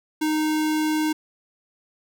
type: tone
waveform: square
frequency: 309.2 Hz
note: D#4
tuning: 11 cents flat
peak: -21 dBFS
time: 0.21-1.13 s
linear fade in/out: 10 ms
effects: none